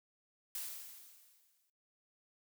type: noise with exponential decay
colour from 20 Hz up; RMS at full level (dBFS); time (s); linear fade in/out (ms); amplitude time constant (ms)
blue; -40; 0.55-1.7; 2; 250
effects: noise-tail reverb RT60 0.3 s tail -22 dB re dry

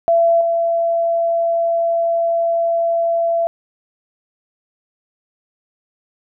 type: tone with level steps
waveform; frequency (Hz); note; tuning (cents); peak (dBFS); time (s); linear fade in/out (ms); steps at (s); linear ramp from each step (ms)
sine; 673; E5; +36; -10 / -14; 0.08-3.47; 0; 0.41; 2
effects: none

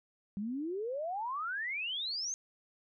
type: exponential sweep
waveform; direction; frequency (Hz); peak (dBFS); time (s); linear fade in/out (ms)
sine; up; 192.9 to 6520; -34; 0.37-2.34; 0
effects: none

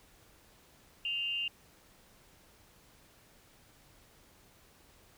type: tone with amplitude modulation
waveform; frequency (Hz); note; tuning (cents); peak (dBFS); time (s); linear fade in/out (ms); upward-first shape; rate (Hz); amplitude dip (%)
sine; 2794; F7; 0; -29; 1.05-1.48; 2; sine; 242; 60
effects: pink hiss -62 dBFS RMS until 5.17 s

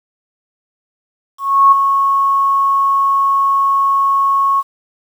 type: tone with ADSR envelope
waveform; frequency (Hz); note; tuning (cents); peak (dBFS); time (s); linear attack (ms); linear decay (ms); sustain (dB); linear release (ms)
sine; 1100; C#6; -14; -3; 1.38-4.63; 340; 10; -7; 39
effects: 7-bit

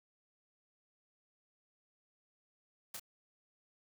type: noise with echo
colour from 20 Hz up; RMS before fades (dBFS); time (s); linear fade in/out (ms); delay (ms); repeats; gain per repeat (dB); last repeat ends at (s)
white; -43; 2.94-2.97; 5; 27; 1; -4; 2.997
effects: none

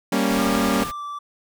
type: chord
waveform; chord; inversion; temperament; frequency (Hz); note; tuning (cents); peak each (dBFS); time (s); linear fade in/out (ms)
sawtooth; G diminished; none; equal; 196 / 233.1 / 277.2; G3 / Bb3 / Db4; 0 / 0 / 0; -19; 0.12-0.84; 5
type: noise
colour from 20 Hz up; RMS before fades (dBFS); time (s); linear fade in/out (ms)
pink; -33; 0.29-0.92; 20
type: tone with pitch glide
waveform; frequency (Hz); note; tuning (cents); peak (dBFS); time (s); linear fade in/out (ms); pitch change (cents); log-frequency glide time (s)
triangle; 1203 to 1164; D6 to D6; +41 to -16; -27; 0.38-1.19; 10; -57; 0.78-1.03
effects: none

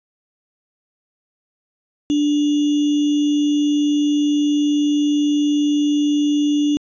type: tone with sample-and-hold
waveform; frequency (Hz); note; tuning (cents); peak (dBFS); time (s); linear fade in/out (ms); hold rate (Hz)
sine; 293.7; D4; 0; -14; 2.1-6.77; 0; 3150
effects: resampled to 16000 Hz

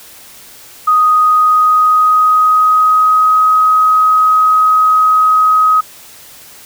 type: tone with pitch glide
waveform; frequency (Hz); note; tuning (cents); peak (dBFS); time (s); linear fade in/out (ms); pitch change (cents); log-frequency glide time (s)
sine; 1246 to 1263.4; D#6 to D#6; +2 to +26; -6; 0.87-5.81; 10; +24; 1.2-3.44
effects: white hiss -37 dBFS RMS until 6.65 s

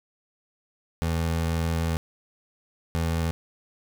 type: tone bursts at uneven times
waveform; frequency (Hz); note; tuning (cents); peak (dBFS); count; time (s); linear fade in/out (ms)
25% pulse; 82.41; E2; 0; -20; 2; 1.02-1.97 / 2.95-3.31; 0
effects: none

